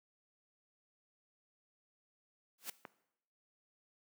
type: noise with exponential growth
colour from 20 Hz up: white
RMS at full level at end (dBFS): -37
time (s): 2.58-2.7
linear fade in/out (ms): 5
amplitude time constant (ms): 24
type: click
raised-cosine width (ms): 0.5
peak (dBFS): -30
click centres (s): 2.852
effects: noise-tail reverb RT60 0.8 s tail -18 dB re dry + high-pass 200 Hz 12 dB/octave